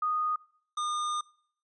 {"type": "tone pair in turn", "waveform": ["sine", "square"], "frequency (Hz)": [1237, 1215.7], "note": ["D#6", "D#6"], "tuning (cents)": [-10, -41], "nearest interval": "unison", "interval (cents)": 31, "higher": "first", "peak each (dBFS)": [-26, -30], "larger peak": "first", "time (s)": [[0.02, 0.36], [0.77, 1.21]], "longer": "second", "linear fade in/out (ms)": 5, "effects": ["noise-tail reverb RT60 0.6 s tail -23 dB re dry", "resampled to 22050 Hz"]}